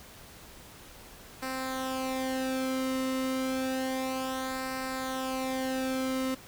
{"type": "tone with flanger", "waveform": "sawtooth", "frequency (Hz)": 261.5, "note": "C4", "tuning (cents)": -1, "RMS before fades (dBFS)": -32, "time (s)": [1.42, 6.35], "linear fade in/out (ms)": 10, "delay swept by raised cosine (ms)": [0.3, 1.22], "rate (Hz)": 0.3, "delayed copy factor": -0.65, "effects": ["pink hiss -50 dBFS RMS until 6.47 s"]}